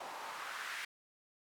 white noise with band-pass filter sweep, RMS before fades -44 dBFS, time 0-0.85 s, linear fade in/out 5 ms, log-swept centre 740 to 1900 Hz, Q 2, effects none

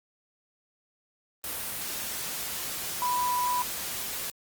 sine tone in noise, 987.8 Hz, B5, in tune, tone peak -25 dBFS, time 3.02-3.62 s, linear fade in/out 0 ms, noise white, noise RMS -34 dBFS, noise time 1.44-4.3 s, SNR +6 dB, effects Opus 32 kbps

